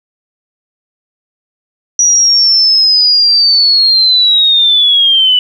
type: linear sweep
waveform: sine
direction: down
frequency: 5830 to 2960 Hz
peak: -5 dBFS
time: 1.99-5.39 s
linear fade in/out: 2 ms
effects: 7-bit